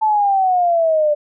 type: exponential sweep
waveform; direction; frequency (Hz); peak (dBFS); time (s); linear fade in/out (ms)
sine; down; 880 to 587.3; -12; 0.01-1.15; 20
effects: none